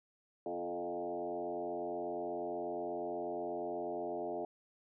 sine tone with frequency modulation, 523.3 Hz, C5, in tune, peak -36 dBFS, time 0.46-4.45 s, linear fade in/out 2 ms, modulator 88.3 Hz, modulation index 2.6, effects none

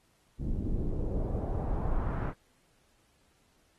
brown noise with low-pass filter sweep, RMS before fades -31 dBFS, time 0.38-2.34 s, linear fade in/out 50 ms, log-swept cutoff 250 to 1500 Hz, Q 1.8, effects pink hiss -69 dBFS RMS until 3.78 s + AAC 32 kbps

